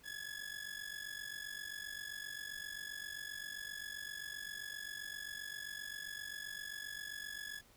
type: ring-modulated tone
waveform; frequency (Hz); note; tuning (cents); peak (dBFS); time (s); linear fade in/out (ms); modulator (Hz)
sawtooth; 1695; G#6; +35; -37; 0.03-7.62; 50; 23.8
effects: pink hiss -65 dBFS RMS until 7.76 s